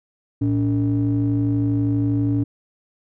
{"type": "ring-modulated tone", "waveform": "triangle", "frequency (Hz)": 86.4, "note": "F2", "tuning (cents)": -18, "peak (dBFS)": -12, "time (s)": [0.41, 2.44], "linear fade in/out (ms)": 10, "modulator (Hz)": 199, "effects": []}